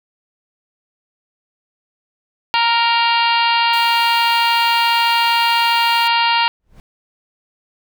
harmonic tone, 466.2 Hz, A#4, in tune, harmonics 2 / 3 / 4 / 5 / 6 / 7 / 8 / 9 / 10, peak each -15 / -23 / -25 / -24 / -19 / -26 / -30 / -25 / -29 dBFS, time 2.54-6.48 s, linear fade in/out 0 ms
blue noise, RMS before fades -34 dBFS, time 3.73-6.08 s, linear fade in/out 5 ms
brown noise with exponential growth, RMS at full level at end -35 dBFS, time 6.6-6.8 s, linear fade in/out 0 ms, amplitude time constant 43 ms
effects none

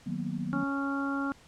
sine chord, B major seventh, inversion first, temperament equal, 155.56 / 185 / 233.1 / 246.9 Hz, D#3 / F#3 / A#3 / B3, 0 / 0 / 0 / 0 cents, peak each -37 / -35 / -37 / -37 dBFS, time 0.06-0.64 s, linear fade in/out 10 ms
harmonic tone, 277.2 Hz, C#4, in tune, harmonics 1 / 2 / 3 / 4 / 5, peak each -30 / -42 / -41 / -40 / -35 dBFS, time 0.53-1.32 s, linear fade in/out 0 ms
effects pink hiss -57 dBFS RMS until 1.47 s + low-pass 8000 Hz 12 dB/octave

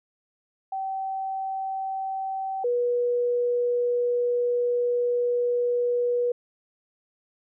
sine tone pair in turn, 770 / 485.1 Hz, G5 / B4, -31 / -31 cents, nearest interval minor sixth, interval 800 cents, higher first, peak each -27 / -21 dBFS, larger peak second, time 0.72-2.64 / 2.64-6.32 s, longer second, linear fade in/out 5 ms, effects none

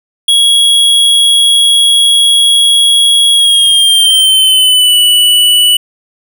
square tone with pitch glide, 3322 to 2960 Hz, G#7 to F#7, 0 to 0 cents, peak -5 dBFS, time 0.28-5.77 s, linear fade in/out 5 ms, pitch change -200 cents, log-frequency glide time 3.33-4.96 s, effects none

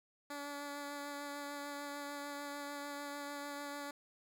10% pulse tone with vibrato, 286.8 Hz, D4, 41 cents flat, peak -34 dBFS, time 0.3-3.91 s, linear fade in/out 5 ms, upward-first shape sine, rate 6.7 Hz, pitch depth 14 cents each way, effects none

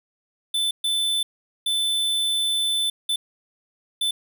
square tone bursts at uneven times, 3520 Hz, A7, in tune, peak -21 dBFS, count 5, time 0.54-0.71 / 0.84-1.23 / 1.66-2.9 / 3.09-3.16 / 4.01-4.11 s, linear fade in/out 5 ms, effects none

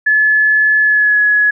sine tone with pitch glide, 1719 to 1687.5 Hz, A6 to G#6, -41 to +27 cents, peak -8 dBFS, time 0.06-1.51 s, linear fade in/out 10 ms, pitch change -32 cents, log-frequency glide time 0.8-1.2 s, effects none

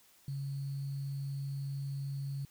sine tone with sample-and-hold, 138.5 Hz, C#3, 1 cent flat, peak -35 dBFS, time 0.28-2.45 s, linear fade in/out 2 ms, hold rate 4410 Hz, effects white hiss -64 dBFS RMS until 2.5 s

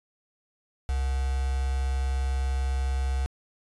sine tone with quantisation, 66.4 Hz, C2, 26 cents sharp, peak -24 dBFS, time 0.89-3.26 s, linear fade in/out 0 ms, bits 6, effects resampled to 24000 Hz

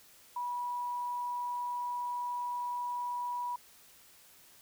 sine tone, 975 Hz, B5, 23 cents flat, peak -33 dBFS, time 0.36-3.56 s, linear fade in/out 5 ms, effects white hiss -59 dBFS RMS until 4.61 s

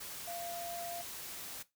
sine tone in noise, 690 Hz, F5, 21 cents flat, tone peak -41 dBFS, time 0.27-1.02 s, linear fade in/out 10 ms, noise white, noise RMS -45 dBFS, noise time 0-1.63 s, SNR +1 dB, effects noise-tail reverb RT60 0.2 s tail -17 dB re dry

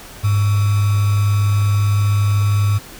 sine tone with sample-and-hold, 102.2 Hz, G#2, 27 cents flat, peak -12 dBFS, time 0.23-2.79 s, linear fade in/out 20 ms, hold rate 1225 Hz, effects pink hiss -37 dBFS RMS until 2.99 s

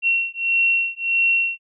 sine beating tone pair, 2727 / 2728.6 Hz, F7 / F7, -42 / -41 cents, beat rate 1.6 Hz, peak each -20 dBFS, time 0.02-1.59 s, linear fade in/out 50 ms, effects none

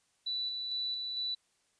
sine tone with tremolo, 3964 Hz, B7, 6 cents sharp, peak -32 dBFS, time 0.26-1.35 s, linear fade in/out 10 ms, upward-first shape square, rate 2.2 Hz, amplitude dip 30%, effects white hiss -73 dBFS RMS until 1.79 s + resampled to 22050 Hz

